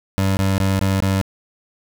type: tone bursts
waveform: 25% pulse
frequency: 96.5 Hz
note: G2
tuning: 27 cents flat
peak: -12 dBFS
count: 5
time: 0.18-1.214 s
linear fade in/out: 0 ms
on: 190 ms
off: 21 ms
effects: none